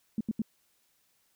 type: tone bursts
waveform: sine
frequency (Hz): 219.8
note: A3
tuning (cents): -2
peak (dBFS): -26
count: 3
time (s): 0.18-0.419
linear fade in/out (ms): 2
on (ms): 27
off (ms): 79
effects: white hiss -71 dBFS RMS until 1.35 s